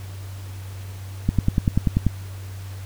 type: click train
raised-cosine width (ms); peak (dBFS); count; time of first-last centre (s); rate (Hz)
5; -5; 9; 1.29-2.067; 10.3
effects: added 96 Hz sine -32 dBFS peak until 2.85 s + pink hiss -45 dBFS RMS until 2.85 s